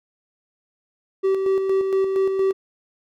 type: tone with tremolo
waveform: triangle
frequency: 385.2 Hz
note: G4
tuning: 30 cents flat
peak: -14 dBFS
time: 1.23-2.53 s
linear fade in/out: 20 ms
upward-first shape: square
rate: 4.3 Hz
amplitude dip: 40%
effects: none